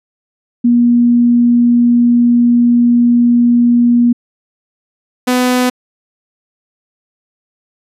sine / sawtooth tone pair in turn, 239.5 / 250.4 Hz, A#3 / B3, +47 / +24 cents, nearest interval minor second, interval 77 cents, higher second, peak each -6 dBFS, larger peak neither, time 0.64-4.13 / 5.27-5.7 s, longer first, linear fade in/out 10 ms, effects resampled to 32000 Hz

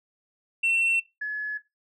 sine tone pair in turn, 2704 / 1703.4 Hz, E7 / G#6, +43 / +43 cents, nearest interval minor sixth, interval 800 cents, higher first, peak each -19 / -26 dBFS, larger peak first, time 0.63-1 / 1.21-1.58 s, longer neither, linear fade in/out 10 ms, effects noise-tail reverb RT60 0.2 s tail -17 dB re dry + tanh soft clip ceiling -19 dBFS

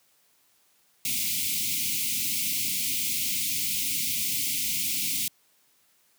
white band-stop noise, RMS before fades -28 dBFS, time 1.05-5.28 s, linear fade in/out 2 ms, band 300 to 2100 Hz, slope 96 dB/octave, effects white hiss -65 dBFS RMS until 6.18 s + high-pass 100 Hz 12 dB/octave

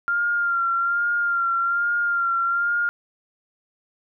sine tone with vibrato, 1392 Hz, F6, 6 cents flat, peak -19 dBFS, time 0.08-2.89 s, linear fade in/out 0 ms, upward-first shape sine, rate 1.2 Hz, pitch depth 31 cents each way, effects none

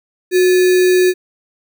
sine tone with sample-and-hold, 365.3 Hz, F#4, 22 cents flat, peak -8 dBFS, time 0.31-1.14 s, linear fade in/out 50 ms, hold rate 2100 Hz, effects none

